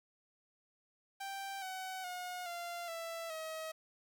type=tone with pitch steps; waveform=sawtooth; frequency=784 / 752.1 / 721.4 / 692 / 663.8 / 636.8 Hz; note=G5 / F#5 / F#5 / F5 / E5 / D#5; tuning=0 / +28 / -44 / -16 / +12 / +40 cents; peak=-37 dBFS; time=1.2-3.72 s; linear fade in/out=10 ms; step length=420 ms; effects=11-bit